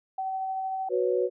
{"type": "tone with tremolo", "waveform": "sine", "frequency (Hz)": 763, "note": "G5", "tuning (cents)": -47, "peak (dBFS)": -27, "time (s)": [0.18, 0.89], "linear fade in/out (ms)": 5, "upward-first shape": "triangle", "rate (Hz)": 13, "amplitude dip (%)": 25}
{"type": "chord", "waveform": "sine", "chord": "F# suspended fourth", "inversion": "none", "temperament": "equal", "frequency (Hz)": [370, 493.9, 554.4], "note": ["F#4", "B4", "C#5"], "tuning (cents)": [0, 0, 0], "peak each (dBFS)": [-26, -26, -30], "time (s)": [0.89, 1.3], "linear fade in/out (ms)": 50}
{"effects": []}